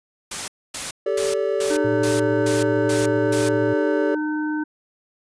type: noise bursts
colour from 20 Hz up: white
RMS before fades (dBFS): -28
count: 8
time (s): 0.31-3.49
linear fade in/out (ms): 5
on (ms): 170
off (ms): 260
type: chord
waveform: triangle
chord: G suspended second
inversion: none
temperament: equal with one note detuned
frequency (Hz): 392 / 440 / 572.9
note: G4 / A4 / D5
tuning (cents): 0 / 0 / -43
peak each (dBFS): -22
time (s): 1.06-4.15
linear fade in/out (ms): 5
type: harmonic tone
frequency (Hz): 304.7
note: D#4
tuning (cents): -36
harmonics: 1 / 3 / 5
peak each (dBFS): -22 / -33 / -31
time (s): 1.7-4.64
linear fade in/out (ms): 10
type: tone with tremolo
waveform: sine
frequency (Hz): 114.5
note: A#2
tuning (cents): -31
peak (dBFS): -25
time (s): 1.84-3.74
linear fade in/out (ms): 10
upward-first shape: sine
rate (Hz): 13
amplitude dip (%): 25
effects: resampled to 22050 Hz